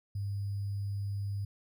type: tone with sample-and-hold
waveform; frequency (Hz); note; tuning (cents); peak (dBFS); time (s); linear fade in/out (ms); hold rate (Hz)
sine; 100; G2; +35; -32; 0.15-1.45; 5; 4900
effects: none